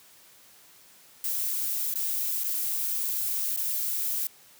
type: noise with dropouts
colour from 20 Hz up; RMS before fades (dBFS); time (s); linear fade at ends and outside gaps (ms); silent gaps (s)
violet; -29; 1.24-4.27; 2; 1.94-1.956 / 2.437-2.442 / 3.564-3.573
effects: white hiss -55 dBFS RMS until 4.59 s + high-pass 80 Hz 12 dB/octave